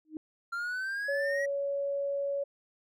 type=tone with exponential growth; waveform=sine; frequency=311.1 Hz; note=D#4; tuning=in tune; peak=-31 dBFS; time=0.05-0.17 s; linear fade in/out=1 ms; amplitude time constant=24 ms
type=exponential sweep; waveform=triangle; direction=up; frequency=1373 to 1932 Hz; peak=-30 dBFS; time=0.52-1.46 s; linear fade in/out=10 ms
type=tone; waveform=sine; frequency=561 Hz; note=C#5; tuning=21 cents sharp; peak=-29 dBFS; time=1.08-2.44 s; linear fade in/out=10 ms
effects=none